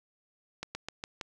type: slowing click train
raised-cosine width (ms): 0.2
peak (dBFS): -19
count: 5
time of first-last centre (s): 0.63-1.212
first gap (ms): 120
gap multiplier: 1.13
effects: none